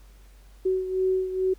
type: beating tone pair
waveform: sine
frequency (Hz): 374.4 / 376.7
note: F#4 / F#4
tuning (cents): +20 / +31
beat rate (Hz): 2.3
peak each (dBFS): -23 / -29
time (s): 0.65-1.54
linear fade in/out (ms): 10
effects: added 48 Hz sine -48 dBFS peak until 1.58 s + pink hiss -60 dBFS RMS until 1.58 s

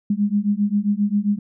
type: beating tone pair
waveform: sine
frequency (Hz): 201.5 / 209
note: G3 / G#3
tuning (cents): +48 / +11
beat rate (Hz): 7.5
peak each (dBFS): -20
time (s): 0.1-1.39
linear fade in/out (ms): 5
effects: none

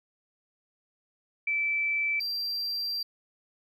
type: tone pair in turn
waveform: sine / triangle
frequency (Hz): 2321 / 4720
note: D7 / D8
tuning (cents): -21 / +8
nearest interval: octave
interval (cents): 1229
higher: second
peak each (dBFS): -25 / -28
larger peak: first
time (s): 1.47-2.2 / 2.2-3.03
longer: second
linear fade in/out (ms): 5
effects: none

